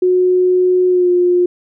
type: tone with pitch glide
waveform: sine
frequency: 364.9 to 355.9 Hz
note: F#4 to F4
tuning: -24 to +33 cents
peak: -9 dBFS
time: 0.02-1.46 s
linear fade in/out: 5 ms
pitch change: -43 cents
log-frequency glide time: 0.88-1.1 s
effects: none